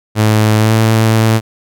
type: tone with pitch glide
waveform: sawtooth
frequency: 108.1 to 111.33 Hz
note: A2 to A2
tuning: -30 to +21 cents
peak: -4 dBFS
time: 0.15-1.41 s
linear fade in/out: 50 ms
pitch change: +51 cents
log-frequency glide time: 0.58-0.74 s
effects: none